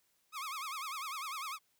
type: tone with vibrato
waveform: sawtooth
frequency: 1174.7 Hz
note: D6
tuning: in tune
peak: -35 dBFS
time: 0.32-1.59 s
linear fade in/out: 50 ms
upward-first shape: sine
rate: 10 Hz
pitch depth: 180 cents each way
effects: white hiss -75 dBFS RMS until 1.79 s